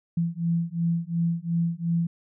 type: beating tone pair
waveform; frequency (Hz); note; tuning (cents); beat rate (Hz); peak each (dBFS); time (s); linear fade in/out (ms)
sine; 167.2 / 170; E3 / F3; +25 / -46; 2.8; -26; 0.17-2.07; 5
effects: none